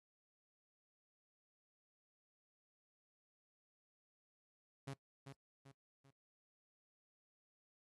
sawtooth tone with echo, 137 Hz, C#3, 20 cents flat, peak -40 dBFS, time 4.87-4.94 s, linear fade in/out 10 ms, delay 390 ms, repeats 3, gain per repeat -7 dB, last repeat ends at 6.11 s, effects noise-tail reverb RT60 0.1 s tail -20 dB re dry + AAC 32 kbps

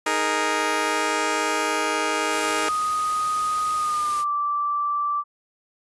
10% pulse chord, D# suspended fourth, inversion none, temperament just, 311.1 / 414.8 / 466.7 Hz, D#4 / G#4 / A#4, 0 / -2 / +2 cents, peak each -18 / -18 / -18 dBFS, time 0.06-2.69 s, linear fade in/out 5 ms
white noise, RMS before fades -35 dBFS, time 2.29-4.25 s, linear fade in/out 50 ms
sine tone with pitch glide, 1244.5 to 1167.9 Hz, D#6 to D6, 0 to -10 cents, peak -21 dBFS, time 2.39-5.24 s, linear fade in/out 50 ms, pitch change -110 cents, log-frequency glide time 3.75-4.3 s
effects resampled to 24000 Hz

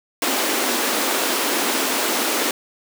pink high-pass noise, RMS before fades -21 dBFS, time 0.22-2.51 s, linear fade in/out 2 ms, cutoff 240 Hz, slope 48 dB/octave, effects none

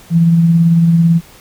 sine tone with tremolo, 167.3 Hz, E3, 26 cents sharp, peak -5 dBFS, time 0.1-1.21 s, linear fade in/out 50 ms, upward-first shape sine, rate 18 Hz, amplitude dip 30%, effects pink hiss -41 dBFS RMS until 1.4 s

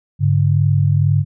sine tone pair together, 101.61 / 143.7 Hz, G#2 / D3, -37 / -37 cents, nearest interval tritone, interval 600 cents, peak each -14 dBFS, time 0.19-1.25 s, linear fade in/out 50 ms, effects none

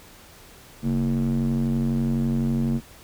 square tone with band-pass filter, 46.02 Hz, F#1, 9 cents flat, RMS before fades -23 dBFS, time 0.82-2.81 s, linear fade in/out 50 ms, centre 200 Hz, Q 5, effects pink hiss -48 dBFS RMS until 3.03 s

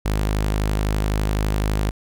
sawtooth tone, 51.91 Hz, G#1, in tune, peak -15 dBFS, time 0.05-1.91 s, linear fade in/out 10 ms, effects none

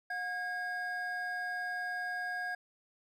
triangle tone pair together, 723 / 1632.5 Hz, F#5 / G#6, -40 / -30 cents, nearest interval octave + major second, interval 1410 cents, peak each -38 / -34 dBFS, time 0.1-2.55 s, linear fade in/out 5 ms, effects none

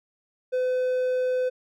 triangle tone, 507 Hz, B4, 45 cents sharp, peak -20 dBFS, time 0.52-1.5 s, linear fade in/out 20 ms, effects none

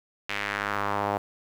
sawtooth tone with band-pass filter sweep, 101.8 Hz, G#2, 34 cents flat, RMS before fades -29 dBFS, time 0.29-1.18 s, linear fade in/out 5 ms, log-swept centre 2400 to 750 Hz, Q 2, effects 8-bit

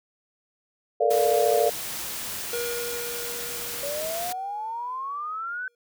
sine chord, Bb major seventh, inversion third, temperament equal with one note detuned, 440 / 474.3 / 587.3 / 698.5 Hz, A4 / Bb4 / D5 / F5, 0 / +30 / 0 / 0 cents, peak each -24 dBFS, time 1-1.7 s, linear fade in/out 10 ms
white noise, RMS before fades -33 dBFS, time 1.1-4.33 s, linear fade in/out 10 ms
square tone with exponential decay, 476.7 Hz, A#4, 39 cents sharp, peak -28 dBFS, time 2.53-5.75 s, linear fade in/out 2 ms, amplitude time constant 700 ms
sine exponential sweep, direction up, 560 to 1535 Hz, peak -29 dBFS, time 3.83-5.68 s, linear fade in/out 2 ms
effects none

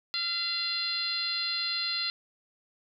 harmonic tone with a mistuned harmonic, 691 Hz, F5, 19 cents flat, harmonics 2 / 3 / 4 / 5 / 6 / 7, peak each -40 / -40 / -38 / -38 / -30 / -39 dBFS, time 0.14-2.1 s, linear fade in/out 0 ms, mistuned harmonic 3, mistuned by -29 cents, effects none

